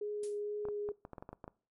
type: tone with vibrato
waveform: sine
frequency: 415.3 Hz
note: G#4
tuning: in tune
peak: -35 dBFS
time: 0.01-0.92 s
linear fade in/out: 5 ms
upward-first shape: triangle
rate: 2.2 Hz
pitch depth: 11 cents each way
type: noise with exponential decay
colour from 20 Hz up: violet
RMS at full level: -39 dBFS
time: 0.23-0.41 s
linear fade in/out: 5 ms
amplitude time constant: 38 ms
type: clicks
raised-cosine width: 1 ms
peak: -31 dBFS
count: 11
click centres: 0.653 / 0.686 / 0.889 / 1.051 / 1.133 / 1.182 / 1.225 / 1.291 / 1.33 / 1.442 / 1.479 s
effects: noise-tail reverb RT60 0.4 s tail -22 dB re dry + MP3 48 kbps